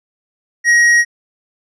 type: tone with tanh clipping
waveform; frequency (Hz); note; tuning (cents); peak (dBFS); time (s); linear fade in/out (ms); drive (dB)
sine; 1891; A#6; +24; -9; 0.64-1.05; 50; 11
effects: low-pass 9000 Hz 12 dB/octave